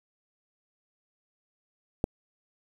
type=click; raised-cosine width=2 ms; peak=-11 dBFS; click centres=2.041 s; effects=7-bit